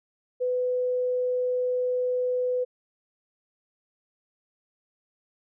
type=tone; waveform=sine; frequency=500 Hz; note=B4; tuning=21 cents sharp; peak=-23 dBFS; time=0.4-2.65 s; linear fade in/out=20 ms; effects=none